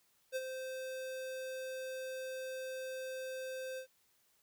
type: tone with ADSR envelope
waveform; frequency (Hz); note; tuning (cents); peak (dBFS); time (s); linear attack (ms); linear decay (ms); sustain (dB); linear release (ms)
square; 520; C5; -11; -34; 0.32-3.87; 40; 39; -7; 91
effects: white hiss -73 dBFS RMS until 4.42 s